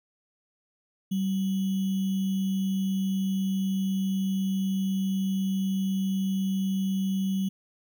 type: tone with sample-and-hold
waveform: sine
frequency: 192 Hz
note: G3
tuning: 36 cents flat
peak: -24 dBFS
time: 1.11-7.49 s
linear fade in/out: 10 ms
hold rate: 3150 Hz
effects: none